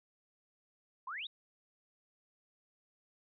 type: exponential sweep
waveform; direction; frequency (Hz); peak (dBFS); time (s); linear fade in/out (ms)
sine; up; 959 to 3900; -39; 1.07-1.27; 5
effects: none